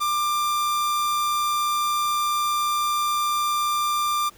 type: tone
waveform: 45% pulse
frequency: 1189 Hz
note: D6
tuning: 21 cents sharp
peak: -21 dBFS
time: 0-4.3 s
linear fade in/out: 20 ms
effects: pink hiss -52 dBFS RMS until 4.37 s